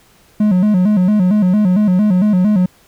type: tone with vibrato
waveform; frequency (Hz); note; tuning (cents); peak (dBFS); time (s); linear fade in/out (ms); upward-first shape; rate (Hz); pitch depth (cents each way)
triangle; 196; G3; 0; -7; 0.4-2.66; 5; square; 4.4; 130
effects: pink hiss -50 dBFS RMS until 2.87 s